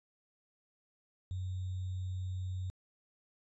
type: tone with sample-and-hold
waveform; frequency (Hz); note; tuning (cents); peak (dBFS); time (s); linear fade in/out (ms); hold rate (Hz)
sine; 92.5; F#2; 0; -35; 1.31-2.7; 0; 3675
effects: resampled to 22050 Hz